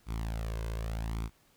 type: tone with flanger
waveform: sawtooth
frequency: 55.5 Hz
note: A1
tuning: 16 cents sharp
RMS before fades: -35 dBFS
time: 0.06-1.3 s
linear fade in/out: 50 ms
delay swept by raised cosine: 0.85 to 1.95 ms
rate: 0.84 Hz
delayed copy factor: +0.65
effects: pink hiss -66 dBFS RMS until 1.56 s